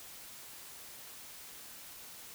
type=silence; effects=white hiss -50 dBFS RMS until 2.34 s